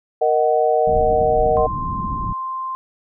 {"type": "chord", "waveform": "sine", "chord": "D# minor", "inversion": "second", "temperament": "just", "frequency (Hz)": [466.7, 622.3, 746.7], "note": ["A#4", "D#5", "F#5"], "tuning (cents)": [2, 0, 16], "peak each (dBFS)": -18, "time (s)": [0.21, 1.67], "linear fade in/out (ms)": 10}
{"type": "low-pass noise", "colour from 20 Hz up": "pink", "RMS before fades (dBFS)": -26, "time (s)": [0.87, 2.33], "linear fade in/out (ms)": 5, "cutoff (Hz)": 260, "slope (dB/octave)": 24}
{"type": "tone", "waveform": "sine", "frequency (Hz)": 1046.5, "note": "C6", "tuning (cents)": 0, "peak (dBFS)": -23, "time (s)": [1.57, 2.75], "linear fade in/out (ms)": 0}
{"effects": []}